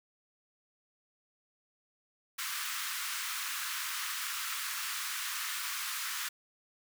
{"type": "high-pass noise", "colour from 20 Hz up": "pink", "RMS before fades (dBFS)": -37, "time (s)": [2.38, 6.29], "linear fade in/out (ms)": 10, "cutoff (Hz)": 1100, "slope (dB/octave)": 48, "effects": []}